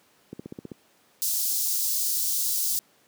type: click train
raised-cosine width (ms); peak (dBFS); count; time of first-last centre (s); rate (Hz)
3; -20; 7; 0.33-0.717; 15.5
type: high-pass noise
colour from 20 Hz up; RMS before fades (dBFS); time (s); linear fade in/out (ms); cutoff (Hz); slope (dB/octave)
white; -26; 1.22-2.79; 0; 4600; 24
effects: pink hiss -61 dBFS RMS until 3.07 s + high-pass 200 Hz 12 dB/octave